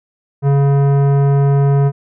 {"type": "tone with tanh clipping", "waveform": "sine", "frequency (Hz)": 140, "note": "C#3", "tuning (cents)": 18, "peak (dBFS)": -11, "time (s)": [0.42, 1.92], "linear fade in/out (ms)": 50, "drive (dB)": 15, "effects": []}